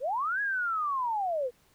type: linear two-way sweep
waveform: sine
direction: up then down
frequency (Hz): 466.2 to 1681 to 466.2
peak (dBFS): -27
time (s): 0-1.51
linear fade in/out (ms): 50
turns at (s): 0.41
effects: pink hiss -65 dBFS RMS until 1.74 s